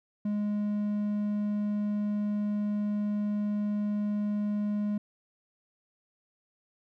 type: tone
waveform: triangle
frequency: 207.7 Hz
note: G#3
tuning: in tune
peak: -25 dBFS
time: 0.25-4.98 s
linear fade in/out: 5 ms
effects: none